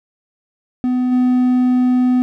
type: tone with level steps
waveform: triangle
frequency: 251 Hz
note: B3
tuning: 28 cents sharp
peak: -12 / -9 dBFS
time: 0.84-2.22 s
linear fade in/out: 0 ms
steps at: 1.11 s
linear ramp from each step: 20 ms
effects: none